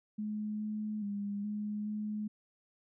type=tone with pitch steps; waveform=sine; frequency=211.9 / 213.1 / 202.6 / 209.4 / 211.6 Hz; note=G#3 / G#3 / G#3 / G#3 / G#3; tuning=+35 / +45 / -43 / +15 / +33 cents; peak=-34 dBFS; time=0.18-2.28 s; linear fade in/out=10 ms; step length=420 ms; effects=none